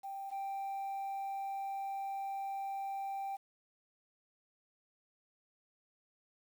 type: tone pair in turn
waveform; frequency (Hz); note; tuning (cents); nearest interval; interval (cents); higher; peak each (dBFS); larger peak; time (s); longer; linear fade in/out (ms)
sine; 785 / 785; G5 / G5; +2 / +2; unison; 0; neither; -39 / -34; second; 0.03-0.31 / 0.31-3.37; second; 20
effects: tanh soft clip ceiling -36 dBFS + 10-bit